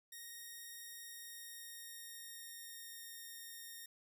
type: tone with pitch glide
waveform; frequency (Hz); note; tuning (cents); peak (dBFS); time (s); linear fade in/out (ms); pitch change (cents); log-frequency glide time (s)
5% pulse; 1864.7 to 1845.4; A#6 to A#6; 0 to -18; -39; 0.12-3.86; 5; -18; 1.03-3.04
effects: none